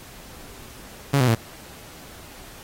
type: tone with pitch steps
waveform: sawtooth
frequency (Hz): 140 / 126.18 / 113.72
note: C#3 / B2 / A#2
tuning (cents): +18 / +38 / -42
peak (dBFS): -12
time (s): 1.13-1.352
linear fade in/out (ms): 10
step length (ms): 74
effects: pink hiss -44 dBFS RMS until 2.63 s + AAC 48 kbps